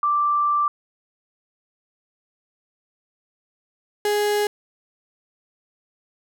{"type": "tone pair in turn", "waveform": ["sine", "35% pulse"], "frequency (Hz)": [1174.7, 415.3], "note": ["D6", "G#4"], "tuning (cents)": [0, 0], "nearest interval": "octave + tritone", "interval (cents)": 1800, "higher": "first", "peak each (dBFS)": [-17, -17], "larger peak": "neither", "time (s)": [[0.03, 0.68], [4.05, 4.47]], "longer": "first", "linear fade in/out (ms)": 2, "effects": []}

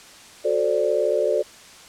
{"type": "chord", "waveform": "sine", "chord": "D dominant seventh", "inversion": "first", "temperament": "just", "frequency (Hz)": [367.1, 440.5, 528.6, 587.3], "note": ["F#4", "A4", "C5", "D5"], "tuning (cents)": [-14, 2, 18, 0], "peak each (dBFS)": [-26, -23, -25, -22], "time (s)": [0.44, 1.43], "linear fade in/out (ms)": 20, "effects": ["white hiss -45 dBFS RMS until 1.88 s", "low-pass 8000 Hz 12 dB/octave"]}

